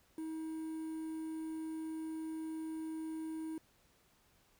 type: tone with quantisation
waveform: triangle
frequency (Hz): 318.3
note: D#4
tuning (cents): +39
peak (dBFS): -37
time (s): 0.18-3.58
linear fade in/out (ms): 2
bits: 10
effects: pink hiss -70 dBFS RMS until 4.59 s